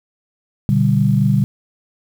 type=chord; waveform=sine; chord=G major; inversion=first; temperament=just; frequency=122.5 / 147 / 196 Hz; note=B2 / D3 / G3; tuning=-14 / +2 / 0 cents; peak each=-16 dBFS; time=0.69-1.44 s; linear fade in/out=0 ms; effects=7-bit